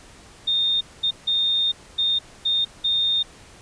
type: tone bursts at uneven times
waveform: sine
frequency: 3655 Hz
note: A#7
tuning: 35 cents flat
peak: -18 dBFS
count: 6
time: 0.47-0.81 / 1.03-1.11 / 1.27-1.72 / 1.98-2.19 / 2.45-2.65 / 2.84-3.23 s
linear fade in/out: 10 ms
effects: pink hiss -47 dBFS RMS until 3.61 s + resampled to 22050 Hz

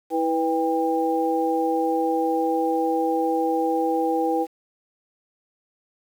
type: tone cluster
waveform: sine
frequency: 325.6 / 492 / 799 Hz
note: E4 / B4 / G5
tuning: -21 / -7 / +33 cents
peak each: -24 dBFS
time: 0.1-4.47 s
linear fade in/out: 50 ms
effects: 8-bit

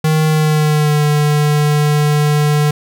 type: tone with pitch glide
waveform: square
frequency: 156 to 148.78 Hz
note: D#3 to D3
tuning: +5 to +23 cents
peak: -11 dBFS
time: 0.04-2.71 s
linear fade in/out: 5 ms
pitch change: -82 cents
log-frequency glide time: 0.27-1.03 s
effects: none

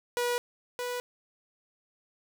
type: tone pair in turn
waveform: sawtooth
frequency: 485 / 491.2 Hz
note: B4 / B4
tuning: -31 / -9 cents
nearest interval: unison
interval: 22 cents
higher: second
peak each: -23 / -28 dBFS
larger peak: first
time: 0.17-0.38 / 0.79-1 s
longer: neither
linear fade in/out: 0 ms
effects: none

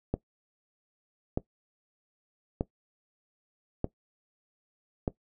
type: click train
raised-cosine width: 2 ms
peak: -14 dBFS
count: 5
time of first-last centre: 0.14-5.078 s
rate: 0.81 Hz
effects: noise-tail reverb RT60 0.1 s tail -18 dB re dry

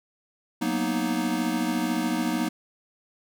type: chord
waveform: square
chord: B major seventh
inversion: second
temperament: equal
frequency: 185 / 233.1 / 246.9 / 311.1 Hz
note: F#3 / A#3 / B3 / D#4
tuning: 0 / 0 / 0 / 0 cents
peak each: -33 / -30 / -31 / -29 dBFS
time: 0.61-2.49 s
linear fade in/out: 10 ms
effects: none

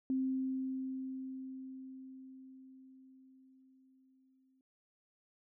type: tone with exponential decay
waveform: sine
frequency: 262.5 Hz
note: C4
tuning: 6 cents sharp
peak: -30 dBFS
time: 0.1-4.61 s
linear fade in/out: 1 ms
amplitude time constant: 980 ms
effects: none

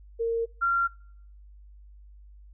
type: tone pair in turn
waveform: sine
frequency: 460 / 1378.4 Hz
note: A#4 / F6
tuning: -23 / -23 cents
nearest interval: octave + perfect fifth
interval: 1900 cents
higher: second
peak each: -24 / -21 dBFS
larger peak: second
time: 0.19-0.46 / 0.61-0.88 s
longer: neither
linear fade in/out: 20 ms
effects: noise-tail reverb RT60 0.6 s tail -25 dB re dry + added 50 Hz sine -47 dBFS peak until 2.53 s

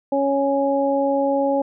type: harmonic tone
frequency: 277.2 Hz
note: C#4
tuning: in tune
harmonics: 1 / 2 / 3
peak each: -22 / -19 / -24 dBFS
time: 0.12-1.62 s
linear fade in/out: 5 ms
effects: none

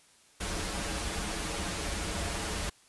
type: noise with comb filter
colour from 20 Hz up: pink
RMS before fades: -34 dBFS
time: 0.4-2.7 s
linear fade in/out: 10 ms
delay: 7.9 ms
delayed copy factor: -0.75
effects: white hiss -61 dBFS RMS until 2.88 s + resampled to 24000 Hz

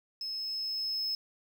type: tone with level ramp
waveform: sine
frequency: 5190 Hz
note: E8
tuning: 28 cents flat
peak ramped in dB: -34 to -27 dBFS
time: 0.21-1.15 s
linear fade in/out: 2 ms
effects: tanh soft clip ceiling -29 dBFS + 9-bit

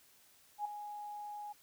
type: tone with ADSR envelope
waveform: sine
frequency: 830.6 Hz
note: G#5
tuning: in tune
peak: -32 dBFS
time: 0.58-1.53 s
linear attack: 71 ms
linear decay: 5 ms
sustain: -10 dB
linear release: 13 ms
effects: white hiss -65 dBFS RMS until 1.62 s

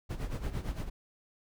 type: noise with tremolo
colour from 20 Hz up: brown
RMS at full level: -32 dBFS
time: 0.09-0.9 s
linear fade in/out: 20 ms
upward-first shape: sine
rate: 8.8 Hz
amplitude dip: 75%
effects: none

